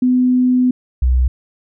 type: tone pair in turn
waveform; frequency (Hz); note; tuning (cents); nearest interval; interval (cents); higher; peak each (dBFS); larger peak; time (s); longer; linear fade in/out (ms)
sine; 251.6 / 63.05; B3 / B1; +32 / +36; 2 octaves; 2396; first; -10; neither; 0.02-0.71 / 1.02-1.28; first; 5
effects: none